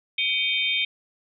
sine tone cluster, 2273 / 2481 / 3148 / 3637 Hz, C#7 / D#7 / G7 / A#7, +43 / -6 / +7 / -43 cents, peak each -27 dBFS, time 0.18-0.85 s, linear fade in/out 5 ms, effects none

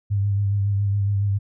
sine tone with vibrato, 100.4 Hz, G2, 42 cents sharp, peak -18 dBFS, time 0.1-1.39 s, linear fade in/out 20 ms, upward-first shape sine, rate 7.2 Hz, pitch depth 32 cents each way, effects none

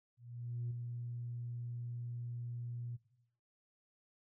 sine tone with ADSR envelope, 119.9 Hz, A#2, 49 cents sharp, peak -35 dBFS, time 0.17-2.97 s, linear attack 540 ms, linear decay 4 ms, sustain -5 dB, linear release 18 ms, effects noise-tail reverb RT60 0.8 s tail -17 dB re dry + tanh soft clip ceiling -33 dBFS

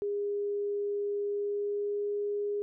sine tone with pitch glide, 407.8 to 410.6 Hz, G#4 to G#4, -32 to -20 cents, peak -29 dBFS, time 0.02-2.62 s, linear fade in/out 0 ms, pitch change +12 cents, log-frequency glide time 1.26-2.08 s, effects none

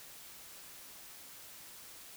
silence, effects white hiss -52 dBFS RMS until 2.16 s

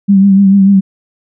sine tone with vibrato, 196 Hz, G3, in tune, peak -3 dBFS, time 0.08-0.81 s, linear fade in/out 20 ms, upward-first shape triangle, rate 6.8 Hz, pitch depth 50 cents each way, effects none

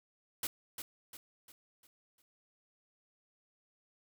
white noise with echo, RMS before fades -36 dBFS, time 0.43-0.47 s, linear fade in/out 2 ms, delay 350 ms, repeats 5, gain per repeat -7 dB, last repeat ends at 2.22 s, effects none

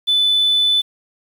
sine tone, 3499 Hz, A7, 10 cents flat, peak -11 dBFS, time 0.07-0.82 s, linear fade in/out 20 ms, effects tanh soft clip ceiling -9 dBFS + 7-bit

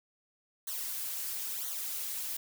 blue noise with flanger, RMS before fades -37 dBFS, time 0.67-2.37 s, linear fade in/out 5 ms, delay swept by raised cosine 0.39 to 4.69 ms, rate 1 Hz, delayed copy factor -0.95, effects none

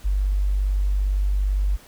sine tone, 48.81 Hz, G1, 7 cents flat, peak -18 dBFS, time 0.04-1.77 s, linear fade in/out 20 ms, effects pink hiss -49 dBFS RMS until 1.87 s

